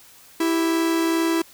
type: tone pair together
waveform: 45% pulse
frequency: 329.6 / 392 Hz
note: E4 / G4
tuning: 0 / 0 cents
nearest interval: minor third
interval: 300 cents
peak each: -19 / -29 dBFS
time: 0.4-1.42 s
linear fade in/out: 5 ms
effects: white hiss -49 dBFS RMS until 1.53 s